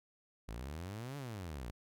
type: exponential two-way sweep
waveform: sawtooth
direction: up then down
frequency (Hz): 51.91 to 146.83 to 54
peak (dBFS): -38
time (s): 0.48-1.71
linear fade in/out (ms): 10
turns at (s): 1.17
effects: none